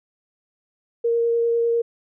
sine tone with vibrato, 466.2 Hz, A#4, in tune, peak -17 dBFS, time 1.04-1.82 s, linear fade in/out 10 ms, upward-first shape triangle, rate 10 Hz, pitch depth 10 cents each way, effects none

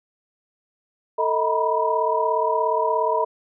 sine tone cluster, 445.6 / 632 / 952 / 989 Hz, A4 / D#5 / A#5 / B5, +22 / +27 / +36 / +2 cents, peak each -24 dBFS, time 1.18-3.25 s, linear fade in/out 10 ms, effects none

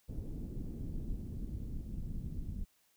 brown noise with low-pass filter sweep, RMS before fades -40 dBFS, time 0.08-2.65 s, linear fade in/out 20 ms, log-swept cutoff 330 to 200 Hz, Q 1.5, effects white hiss -72 dBFS RMS until 2.96 s

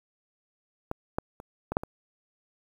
clicks, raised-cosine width 1 ms, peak -16 / -13 / -28 / -17 / -9 / -21 dBFS, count 6, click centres 0.914 / 1.185 / 1.401 / 1.72 / 1.769 / 1.835 s, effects 8-bit

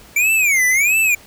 square tone with vibrato, 2296 Hz, D7, 40 cents flat, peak -13 dBFS, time 0.16-1.15 s, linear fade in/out 5 ms, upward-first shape sine, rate 1.5 Hz, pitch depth 250 cents each way, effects pink hiss -44 dBFS RMS until 1.26 s

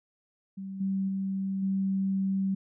sine tone with level steps, 193.1 Hz, G3, 26 cents flat, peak -35 / -26 / -28 / -25 dBFS, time 0.57-2.55 s, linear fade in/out 10 ms, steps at 0.8 / 1.08 / 1.62 s, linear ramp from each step 10 ms, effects none

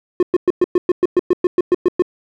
triangle tone bursts, 358.7 Hz, F4, 46 cents sharp, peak -7 dBFS, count 14, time 0.2-2.022 s, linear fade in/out 2 ms, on 28 ms, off 110 ms, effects none

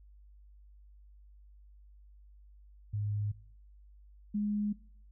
sine tone pair in turn, 103.83 / 207.7 Hz, G#2 / G#3, 0 / 0 cents, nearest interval octave, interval 1200 cents, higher second, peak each -31 / -29 dBFS, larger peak second, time 2.93-3.32 / 4.34-4.73 s, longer neither, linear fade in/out 10 ms, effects noise-tail reverb RT60 0.6 s tail -22 dB re dry + added 50 Hz sine -54 dBFS peak until 5.11 s

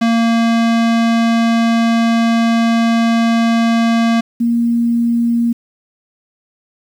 square / sine tone pair in turn, 230 / 234.6 Hz, A#3 / A#3, -23 / +11 cents, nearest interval unison, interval 34 cents, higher second, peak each -11 dBFS, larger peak neither, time 0.01-4.21 / 4.4-5.53 s, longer first, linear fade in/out 10 ms, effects low-pass 5000 Hz 12 dB/octave + 7-bit

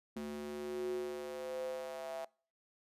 square tone with high-pass filter sweep, 73.42 Hz, D2, in tune, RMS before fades -41 dBFS, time 0.16-2.25 s, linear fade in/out 5 ms, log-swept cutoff 260 to 680 Hz, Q 7.9, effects noise-tail reverb RT60 0.4 s tail -24 dB re dry + resampled to 32000 Hz

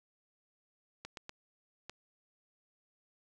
clicks, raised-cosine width 0.2 ms, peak -26 dBFS, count 4, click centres 1.05 / 1.172 / 1.294 / 1.896 s, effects none

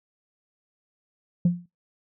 sine tone with exponential decay, 175.1 Hz, F3, 5 cents sharp, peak -12 dBFS, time 1.45-1.66 s, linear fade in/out 5 ms, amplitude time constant 45 ms, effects noise-tail reverb RT60 0.2 s tail -21 dB re dry + tanh soft clip ceiling -13 dBFS

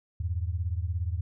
sine beating tone pair, 82.1 / 99.1 Hz, E2 / G2, -6 / +19 cents, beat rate 17 Hz, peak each -29 / -32 dBFS, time 0.2-1.21 s, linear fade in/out 5 ms, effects none

